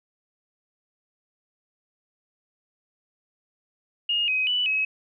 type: tone with pitch steps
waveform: sine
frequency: 2849 / 2525 / 2970 / 2559 Hz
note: F7 / D#7 / F#7 / D#7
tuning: +34 / +25 / +6 / +48 cents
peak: -21 dBFS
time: 4.09-4.85 s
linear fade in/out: 5 ms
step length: 190 ms
effects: none